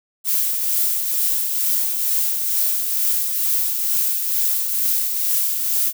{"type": "noise with tremolo", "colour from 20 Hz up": "violet", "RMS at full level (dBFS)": -18, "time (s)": [0.24, 5.93], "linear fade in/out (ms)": 50, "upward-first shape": "triangle", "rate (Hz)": 2.2, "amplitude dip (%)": 45, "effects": []}